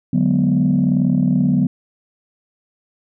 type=chord; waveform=sine; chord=G# half-diminished seventh; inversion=second; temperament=equal; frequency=146.83 / 185 / 207.7 / 246.9 Hz; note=D3 / F#3 / G#3 / B3; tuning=0 / 0 / 0 / 0 cents; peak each=-18 / -16 / -22 / -16 dBFS; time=0.13-1.67 s; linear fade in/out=5 ms; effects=tanh soft clip ceiling -7 dBFS